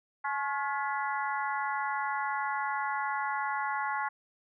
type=harmonic tone with a mistuned harmonic; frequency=283.1 Hz; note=C#4; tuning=37 cents sharp; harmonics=3 / 4 / 5 / 6 / 7; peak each=-33 / -35 / -37 / -39 / -40 dBFS; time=0.24-4.09 s; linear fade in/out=10 ms; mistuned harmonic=4; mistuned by=-67 cents; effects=none